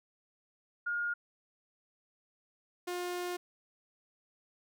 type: tone pair in turn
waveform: sine / sawtooth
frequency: 1423 / 355.8 Hz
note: F6 / F4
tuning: +32 / +32 cents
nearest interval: 2 octaves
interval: 2400 cents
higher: first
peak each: -31 / -31 dBFS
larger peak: neither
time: 0.86-1.14 / 2.87-3.37 s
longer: second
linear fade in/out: 10 ms
effects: none